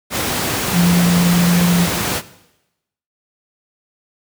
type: tone in noise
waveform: sine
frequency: 174.61 Hz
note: F3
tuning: in tune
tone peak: -10 dBFS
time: 0.72-1.88 s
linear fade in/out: 50 ms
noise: pink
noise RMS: -19 dBFS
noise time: 0.1-2.22 s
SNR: +6 dB
effects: noise-tail reverb RT60 0.9 s tail -17 dB re dry + high-pass 100 Hz 12 dB/octave